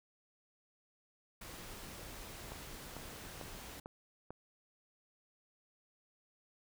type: noise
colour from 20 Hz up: pink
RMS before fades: -49 dBFS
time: 1.41-3.8 s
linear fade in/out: 5 ms
type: click train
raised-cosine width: 1 ms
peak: -31 dBFS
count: 5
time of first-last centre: 2.52-4.306 s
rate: 2.24 Hz
effects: none